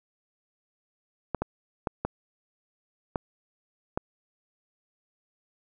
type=clicks; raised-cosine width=1 ms; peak=-13 dBFS; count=6; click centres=1.347 / 1.42 / 1.872 / 2.05 / 3.158 / 3.975 s; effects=none